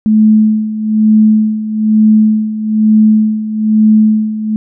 sine tone with tremolo, 216 Hz, A3, 32 cents flat, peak -3 dBFS, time 0.06-4.56 s, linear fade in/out 0 ms, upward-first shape sine, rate 1.1 Hz, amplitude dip 75%, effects none

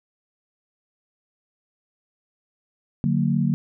sine chord, D augmented, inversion none, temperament just, 146.83 / 183.54 / 229.4 Hz, D3 / F#3 / A#3, 0 / -14 / -28 cents, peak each -22 / -23 / -23 dBFS, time 3.04-3.54 s, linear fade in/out 0 ms, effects none

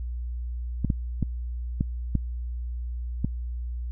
clicks, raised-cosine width 5 ms, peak -11 dBFS, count 6, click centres 0.847 / 0.902 / 1.227 / 1.809 / 2.153 / 3.246 s, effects added 60 Hz sine -29 dBFS peak until 3.91 s

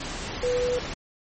sine tone in noise, 493.9 Hz, B4, in tune, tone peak -22 dBFS, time 0.43-0.79 s, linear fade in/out 5 ms, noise pink, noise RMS -33 dBFS, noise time 0-0.94 s, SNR +8 dB, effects MP3 32 kbps

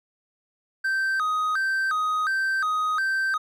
triangle tone with vibrato, 1396.9 Hz, F6, in tune, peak -20 dBFS, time 0.84-3.38 s, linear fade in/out 10 ms, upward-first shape square, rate 1.4 Hz, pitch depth 190 cents each way, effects none

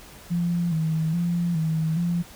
sine tone with vibrato, 165.9 Hz, E3, 11 cents sharp, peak -21 dBFS, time 0.3-2.23 s, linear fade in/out 20 ms, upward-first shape square, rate 1.2 Hz, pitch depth 69 cents each way, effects pink hiss -46 dBFS RMS until 2.35 s

